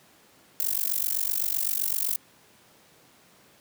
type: noise with amplitude modulation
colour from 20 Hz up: violet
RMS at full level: -23 dBFS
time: 0.6-2.16 s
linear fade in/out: 0 ms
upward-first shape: sine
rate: 47.8 Hz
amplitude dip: 100%
effects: pink hiss -57 dBFS RMS until 3.6 s + high-pass 150 Hz 12 dB/octave